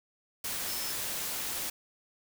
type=tone in noise; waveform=sine; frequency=5274 Hz; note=E8; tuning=in tune; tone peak=-40 dBFS; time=0.68-0.93 s; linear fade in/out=5 ms; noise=white; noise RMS=-35 dBFS; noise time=0.44-1.7 s; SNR=-8 dB; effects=none